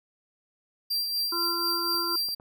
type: tone with tremolo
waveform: 45% pulse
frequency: 4723 Hz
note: D8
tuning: 9 cents sharp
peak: -24 dBFS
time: 0.9-2.35 s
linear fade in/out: 10 ms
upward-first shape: sine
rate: 4.1 Hz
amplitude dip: 40%
type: harmonic tone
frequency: 342.4 Hz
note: F4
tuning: 34 cents flat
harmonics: 1 / 3 / 4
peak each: -34 / -34 / -34 dBFS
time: 1.32-2.16 s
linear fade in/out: 5 ms
type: clicks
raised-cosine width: 1 ms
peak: -34 / -33 / -36 dBFS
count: 3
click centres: 1.947 / 2.287 / 2.399 s
effects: none